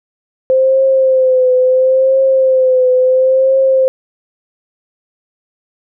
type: tone with vibrato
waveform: sine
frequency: 520 Hz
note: C5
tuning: 11 cents flat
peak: -7 dBFS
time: 0.5-3.88 s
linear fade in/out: 0 ms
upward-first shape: triangle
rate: 0.73 Hz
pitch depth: 48 cents each way
effects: none